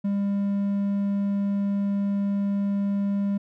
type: tone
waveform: triangle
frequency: 200.2 Hz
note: G3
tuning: 37 cents sharp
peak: -20 dBFS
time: 0.04-3.38 s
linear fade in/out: 10 ms
effects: none